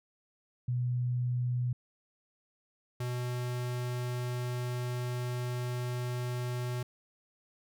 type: tone pair in turn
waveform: sine / square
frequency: 123.47 / 123.47 Hz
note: B2 / B2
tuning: 0 / 0 cents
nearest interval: unison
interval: 0 cents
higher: neither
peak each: -28 / -33 dBFS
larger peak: first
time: 0.68-1.73 / 3-6.83 s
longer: second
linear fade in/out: 5 ms
effects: none